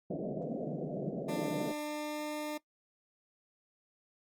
pink band-pass noise, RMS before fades -37 dBFS, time 0.1-1.72 s, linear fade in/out 5 ms, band 140 to 690 Hz, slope 96 dB/octave
20% pulse tone with pitch glide, 297.5 to 301.1 Hz, D4 to D4, +22 to +43 cents, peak -31 dBFS, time 1.28-2.58 s, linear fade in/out 10 ms, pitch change +21 cents, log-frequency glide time 1.41-2.36 s
effects noise-tail reverb RT60 0.1 s tail -19 dB re dry + Opus 32 kbps

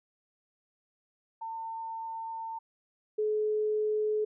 sine tone pair in turn, 902 / 427 Hz, A5 / G#4, +43 / +48 cents, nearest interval octave + minor second, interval 1295 cents, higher first, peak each -35 / -26 dBFS, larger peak second, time 1.41-2.59 / 3.18-4.25 s, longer first, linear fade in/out 10 ms, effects none

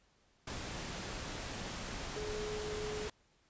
sine tone in noise, 423.7 Hz, G#4, 35 cents sharp, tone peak -39 dBFS, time 2.16-3.08 s, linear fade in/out 5 ms, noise pink, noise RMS -42 dBFS, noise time 0.47-3.1 s, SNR 0 dB, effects pink hiss -71 dBFS RMS until 3.49 s + resampled to 16000 Hz

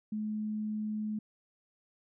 sine tone, 213.7 Hz, G#3, 50 cents sharp, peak -32 dBFS, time 0.12-1.19 s, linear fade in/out 5 ms, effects none

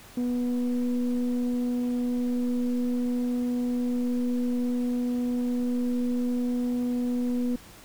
sine tone with frequency modulation, 245.3 Hz, B3, 12 cents flat, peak -23 dBFS, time 0.17-7.56 s, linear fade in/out 5 ms, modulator 245 Hz, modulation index 0.47, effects tanh soft clip ceiling -19 dBFS + pink hiss -49 dBFS RMS until 7.84 s

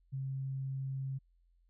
sine tone, 134.3 Hz, C3, 46 cents sharp, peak -35 dBFS, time 0.12-1.19 s, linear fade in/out 20 ms, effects added 43 Hz sine -66 dBFS peak until 1.69 s

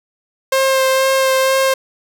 sawtooth tone with vibrato, 530 Hz, C5, 22 cents sharp, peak -8 dBFS, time 0.52-1.74 s, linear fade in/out 5 ms, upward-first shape sine, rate 2.1 Hz, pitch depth 13 cents each way, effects none

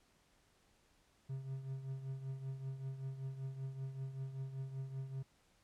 triangle tone with tremolo, 133.9 Hz, C3, 40 cents sharp, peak -36 dBFS, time 1.29-5.23 s, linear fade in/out 10 ms, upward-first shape triangle, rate 5.2 Hz, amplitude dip 70%, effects pink hiss -72 dBFS RMS until 5.63 s + low-pass 10000 Hz 12 dB/octave

